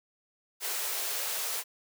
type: high-pass noise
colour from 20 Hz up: white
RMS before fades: -33 dBFS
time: 0.6-1.64 s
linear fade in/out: 50 ms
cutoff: 380 Hz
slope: 48 dB/octave
effects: none